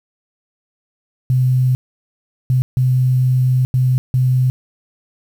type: tone bursts at uneven times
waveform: sine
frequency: 128 Hz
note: C3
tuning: 38 cents flat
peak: -11 dBFS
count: 5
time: 1.3-1.75 / 2.5-2.62 / 2.77-3.65 / 3.74-3.98 / 4.14-4.5 s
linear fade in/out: 0 ms
effects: 7-bit